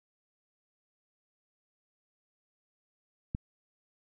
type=click; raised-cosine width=5 ms; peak=-20 dBFS; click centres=3.349 s; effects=none